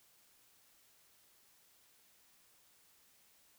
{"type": "silence", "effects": ["white hiss -68 dBFS RMS until 3.58 s"]}